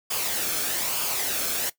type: noise with flanger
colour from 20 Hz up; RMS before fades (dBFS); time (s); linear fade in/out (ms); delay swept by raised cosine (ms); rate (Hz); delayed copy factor
white; -27; 0.1-1.7; 10; 0.51 to 1.06; 1.1; -0.5
effects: noise-tail reverb RT60 0.1 s tail -17 dB re dry